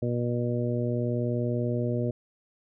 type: harmonic tone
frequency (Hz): 120.7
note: B2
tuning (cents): -39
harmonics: 1 / 2 / 3 / 4 / 5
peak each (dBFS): -28 / -31 / -33 / -34 / -35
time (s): 0.02-2.11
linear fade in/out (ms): 5
effects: none